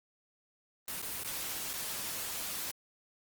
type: noise with dropouts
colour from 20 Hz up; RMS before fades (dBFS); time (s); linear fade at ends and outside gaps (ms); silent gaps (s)
white; -38; 0.88-2.71; 1; 1.017-1.026 / 1.234-1.246 / 1.732-1.737
effects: Opus 24 kbps